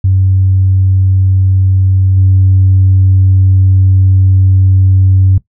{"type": "tone with level steps", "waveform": "sine", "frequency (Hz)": 94.8, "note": "F#2", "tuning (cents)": 43, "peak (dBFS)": [-5, -3], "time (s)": [0.04, 5.38], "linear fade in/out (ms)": 5, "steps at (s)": 2.17, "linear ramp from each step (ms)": 2, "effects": ["noise-tail reverb RT60 0.1 s tail -17 dB re dry", "tanh soft clip ceiling 0 dBFS"]}